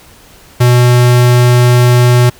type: tone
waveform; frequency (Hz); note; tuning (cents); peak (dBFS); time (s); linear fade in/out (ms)
square; 122.8; B2; -9; -5; 0.6-2.3; 10
effects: pink hiss -40 dBFS RMS until 2.39 s